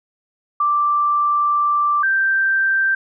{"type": "tone pair in turn", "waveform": "sine", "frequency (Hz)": [1174.7, 1568], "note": ["D6", "G6"], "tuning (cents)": [0, 0], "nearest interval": "perfect fourth", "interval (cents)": 500, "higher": "second", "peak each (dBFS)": -14, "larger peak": "neither", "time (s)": [[0.6, 2.03], [2.03, 2.95]], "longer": "first", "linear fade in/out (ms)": 5, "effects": []}